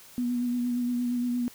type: tone with vibrato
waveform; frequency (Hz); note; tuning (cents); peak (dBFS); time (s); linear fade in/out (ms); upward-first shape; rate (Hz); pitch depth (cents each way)
sine; 243.7; B3; -23; -25; 0.18-1.48; 0; sine; 8.6; 23
effects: white hiss -51 dBFS RMS until 1.54 s